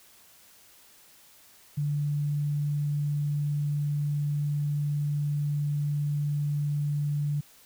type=tone; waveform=sine; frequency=146.2 Hz; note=D3; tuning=7 cents flat; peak=-25 dBFS; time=1.77-7.41 s; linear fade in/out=10 ms; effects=white hiss -56 dBFS RMS until 7.65 s